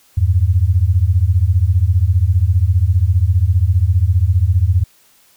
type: beating tone pair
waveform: sine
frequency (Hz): 83.2 / 98.2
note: E2 / G2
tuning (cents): +17 / +4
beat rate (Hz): 15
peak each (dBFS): -13 / -13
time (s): 0.17-4.84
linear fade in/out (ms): 10
effects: white hiss -52 dBFS RMS until 5.36 s